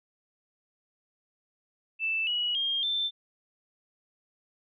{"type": "tone with pitch steps", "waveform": "sine", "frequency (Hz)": [2646, 2919, 3220, 3552], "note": ["E7", "F#7", "G7", "A7"], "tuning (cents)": [6, -24, 46, 16], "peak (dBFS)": -26, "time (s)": [1.99, 3.11], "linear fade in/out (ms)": 50, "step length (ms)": 280, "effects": []}